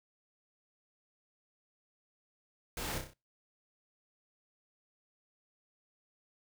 pink noise with echo, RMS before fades -39 dBFS, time 2.77-2.98 s, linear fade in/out 2 ms, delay 31 ms, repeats 5, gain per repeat -5 dB, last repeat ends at 3.135 s, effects noise-tail reverb RT60 0.3 s tail -25 dB re dry

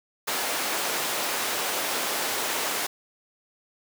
pink high-pass noise, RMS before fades -28 dBFS, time 0.27-2.87 s, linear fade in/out 10 ms, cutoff 470 Hz, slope 12 dB/octave, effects none

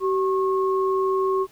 sine tone pair together, 382.1 / 1087 Hz, G4 / C#6, -44 / -34 cents, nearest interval octave + tritone, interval 1810 cents, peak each -20 / -25 dBFS, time 0-1.47 s, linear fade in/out 50 ms, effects pink hiss -54 dBFS RMS until 1.51 s

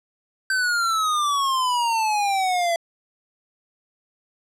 square exponential sweep, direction down, 1556 to 669 Hz, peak -20 dBFS, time 0.5-2.76 s, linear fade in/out 2 ms, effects low-pass 10000 Hz 12 dB/octave

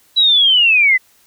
sine linear sweep, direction down, 3951 to 1975.5 Hz, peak -8 dBFS, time 0.16-0.98 s, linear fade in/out 20 ms, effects white hiss -53 dBFS RMS until 1.26 s

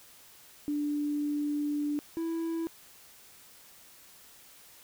sine / triangle tone pair in turn, 293.7 / 329.7 Hz, D4 / E4, 0 / 0 cents, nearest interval major second, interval 200 cents, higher second, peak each -28 dBFS, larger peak neither, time 0.68-1.99 / 2.17-2.67 s, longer first, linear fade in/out 0 ms, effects white hiss -55 dBFS RMS until 4.83 s

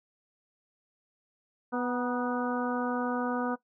harmonic tone with a mistuned harmonic, 246.9 Hz, B3, in tune, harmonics 1 / 2 / 3 / 4 / 5 / 6, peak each -31 / -34 / -36 / -37 / -38 / -39 dBFS, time 1.72-3.56 s, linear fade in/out 20 ms, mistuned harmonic 4, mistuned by -42 cents, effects noise-tail reverb RT60 0.1 s tail -17 dB re dry

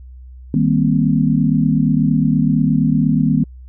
sine chord, C minor seventh, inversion first, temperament equal with one note detuned, 155.56 / 197.48 / 233.1 / 261.6 Hz, Eb3 / G3 / Bb3 / C4, 0 / +13 / 0 / 0 cents, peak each -16 / -19 / -17 / -18 dBFS, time 0.54-3.44 s, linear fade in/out 2 ms, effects added 63 Hz sine -34 dBFS peak until 3.68 s

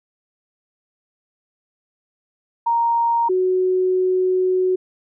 sine tone pair in turn, 932.3 / 370 Hz, A#5 / F#4, 0 / 0 cents, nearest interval octave + major third, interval 1600 cents, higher first, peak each -15 dBFS, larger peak neither, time 2.66-3.29 / 3.29-4.76 s, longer second, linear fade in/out 10 ms, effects none

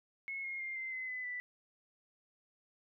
sine tone with pitch steps, 2181 / 2146 / 2112 / 2078 / 2044 / 2012 / 1979.3 Hz, C#7 / C7 / C7 / C7 / C7 / B6 / B6, -29 / +43 / +16 / -12 / -41 / +32 / +3 cents, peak -38 dBFS, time 0.28-1.4 s, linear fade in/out 0 ms, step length 160 ms, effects none

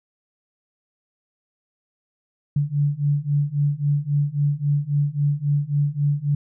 sine beating tone pair, 142.8 / 146.5 Hz, D3 / D3, -48 / -4 cents, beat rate 3.7 Hz, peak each -22 / -21 dBFS, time 2.56-6.35 s, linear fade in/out 5 ms, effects none

